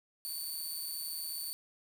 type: tone with amplitude modulation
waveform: 10% pulse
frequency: 4517 Hz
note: C#8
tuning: 32 cents sharp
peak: -28 dBFS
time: 0.25-1.53 s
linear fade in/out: 0 ms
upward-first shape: sine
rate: 158 Hz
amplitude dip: 55%
effects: 9-bit